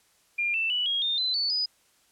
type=tone with pitch steps; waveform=sine; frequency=2400 / 2663 / 2955 / 3278 / 3638 / 4036 / 4479 / 4969 Hz; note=D7 / E7 / F#7 / G#7 / A#7 / B7 / C#8 / D#8; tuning=+37 / +17 / -3 / -23 / -43 / +37 / +17 / -3 cents; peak=-24 dBFS; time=0.38-1.66 s; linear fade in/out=10 ms; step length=160 ms; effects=white hiss -64 dBFS RMS until 2.11 s + low-pass 11000 Hz 12 dB/octave